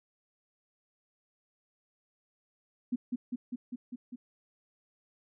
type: tone with echo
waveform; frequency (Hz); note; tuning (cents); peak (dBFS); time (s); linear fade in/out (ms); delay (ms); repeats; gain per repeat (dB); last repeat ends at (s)
sine; 246.5; B3; -3; -27; 2.92-2.96; 10; 200; 6; -2; 4.16
effects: none